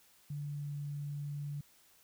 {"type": "tone with pitch glide", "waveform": "sine", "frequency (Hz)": [145.6, 144.68], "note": ["D3", "D3"], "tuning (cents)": [-15, -26], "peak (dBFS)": -37, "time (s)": [0.3, 1.61], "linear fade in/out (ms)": 5, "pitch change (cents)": -11, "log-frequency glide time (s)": [0.42, 0.72], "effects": ["white hiss -65 dBFS RMS until 2.03 s"]}